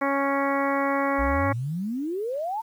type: harmonic tone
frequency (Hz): 277.2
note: C#4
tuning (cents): 0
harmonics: 1 / 2 / 3 / 4 / 5 / 6 / 7 / 8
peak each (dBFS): -27 / -27 / -30 / -28 / -34 / -36 / -33 / -36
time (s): 0.01-1.53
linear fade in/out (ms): 10
type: exponential sweep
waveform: sine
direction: up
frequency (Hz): 55 to 932.3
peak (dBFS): -26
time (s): 1.18-2.62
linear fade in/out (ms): 20
effects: 9-bit